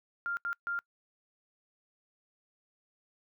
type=tone bursts at uneven times; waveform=sine; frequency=1396.9 Hz; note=F6; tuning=in tune; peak=-31 dBFS; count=3; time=0.26-0.37 / 0.45-0.53 / 0.67-0.79 s; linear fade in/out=0 ms; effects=noise-tail reverb RT60 0.1 s tail -25 dB re dry